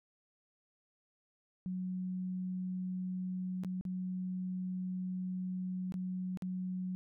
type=tone with dropouts; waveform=sine; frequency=184.1 Hz; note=F#3; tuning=8 cents flat; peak=-35 dBFS; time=1.66-6.95 s; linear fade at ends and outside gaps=0 ms; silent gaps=3.636-3.647 / 3.811-3.852 / 5.922-5.941 / 6.373-6.422 s; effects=none